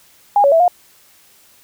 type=tone with pitch steps; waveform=sine; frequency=816 / 561 / 657 / 711 Hz; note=G#5 / C#5 / E5 / F5; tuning=-31 / +21 / -6 / +31 cents; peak=-8 dBFS; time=0.36-0.68 s; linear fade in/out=2 ms; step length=80 ms; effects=white hiss -50 dBFS RMS until 1.63 s